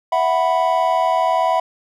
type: chord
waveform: triangle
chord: E suspended second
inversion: none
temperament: equal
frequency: 659.3 / 740 / 987.8 Hz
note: E5 / F#5 / B5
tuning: 0 / 0 / 0 cents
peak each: -17 dBFS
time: 0.12-1.6 s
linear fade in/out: 5 ms
effects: none